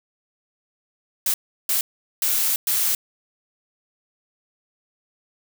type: noise bursts at uneven times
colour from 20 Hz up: blue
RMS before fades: -21 dBFS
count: 4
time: 1.26-1.34 / 1.69-1.81 / 2.22-2.56 / 2.67-2.95 s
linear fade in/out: 2 ms
effects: none